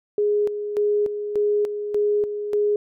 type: tone with tremolo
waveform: sine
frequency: 415.3 Hz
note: G#4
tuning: in tune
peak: -17 dBFS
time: 0.18-2.76 s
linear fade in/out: 2 ms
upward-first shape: square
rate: 1.7 Hz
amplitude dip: 60%
effects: none